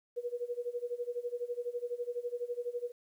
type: tone with tremolo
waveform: sine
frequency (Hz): 483.5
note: B4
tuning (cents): -37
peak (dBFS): -31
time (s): 0.16-2.92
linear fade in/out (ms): 20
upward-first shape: sine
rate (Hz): 12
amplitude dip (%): 90
effects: 11-bit